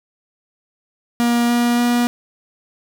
45% pulse tone with pitch steps, 237.7 / 239.4 / 241 Hz, A#3 / A#3 / B3, +34 / +46 / -42 cents, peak -14 dBFS, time 1.2-2.07 s, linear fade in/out 0 ms, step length 290 ms, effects 9-bit

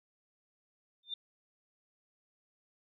sine tone with exponential growth, 3596 Hz, A7, 37 cents sharp, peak -32 dBFS, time 1.03-1.14 s, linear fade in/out 5 ms, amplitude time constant 22 ms, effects none

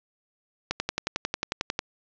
click train, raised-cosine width 0.2 ms, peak -9 dBFS, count 13, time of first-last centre 0.71-1.791 s, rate 11.1 Hz, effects resampled to 16000 Hz + 7-bit

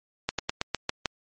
slowing click train, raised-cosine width 0.2 ms, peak -8 dBFS, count 7, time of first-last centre 0.29-1.058 s, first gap 97 ms, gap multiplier 1.11, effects MP3 32 kbps

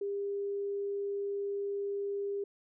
sine tone, 401.4 Hz, G4, 41 cents sharp, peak -32 dBFS, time 0.01-2.44 s, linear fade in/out 5 ms, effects none

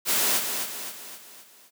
white noise with echo, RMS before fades -23 dBFS, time 0.05-0.41 s, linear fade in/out 50 ms, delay 260 ms, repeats 5, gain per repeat -6 dB, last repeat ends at 1.71 s, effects high-pass 200 Hz 12 dB/octave

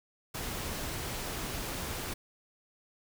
pink noise, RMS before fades -37 dBFS, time 0.34-2.14 s, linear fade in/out 10 ms, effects none

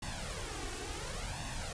pink noise with flanger, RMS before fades -40 dBFS, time 0.02-1.73 s, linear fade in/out 5 ms, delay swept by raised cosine 1.1 to 2.7 ms, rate 0.7 Hz, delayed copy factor +0.7, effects resampled to 22050 Hz

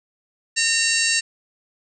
harmonic tone with a mistuned harmonic, 913 Hz, A#5, 36 cents flat, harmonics 2 / 3 / 4 / 5 / 6 / 7 / 8 / 9, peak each -24 / -23 / -28 / -25 / -28 / -29 / -26 / -27 dBFS, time 0.56-1.21 s, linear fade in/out 20 ms, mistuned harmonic 4, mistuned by +120 cents, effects none

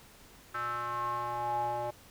square tone with band-pass filter sweep, 119.8 Hz, A#2, 48 cents sharp, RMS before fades -34 dBFS, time 0.54-1.91 s, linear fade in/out 10 ms, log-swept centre 1400 to 710 Hz, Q 7.3, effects pink hiss -56 dBFS RMS until 2.1 s

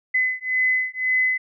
sine beating tone pair, 2024 / 2025.9 Hz, B6 / B6, +42 / +44 cents, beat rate 1.9 Hz, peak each -22 dBFS, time 0.14-1.38 s, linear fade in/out 10 ms, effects none

